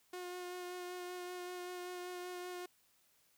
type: tone with vibrato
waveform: sawtooth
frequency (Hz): 359.2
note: F4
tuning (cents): +49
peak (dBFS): -39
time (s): 0.13-2.66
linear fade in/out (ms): 5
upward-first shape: sine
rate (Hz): 5.2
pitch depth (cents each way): 15
effects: white hiss -72 dBFS RMS until 3.37 s